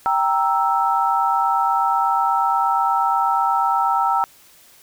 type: chord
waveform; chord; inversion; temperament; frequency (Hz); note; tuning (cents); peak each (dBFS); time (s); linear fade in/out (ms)
sine; E diminished; first; equal; 784 / 932.3 / 1318.5; G5 / Bb5 / E6; 0 / 0 / 0; -20; 0.06-4.24; 0
effects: white hiss -50 dBFS RMS until 4.82 s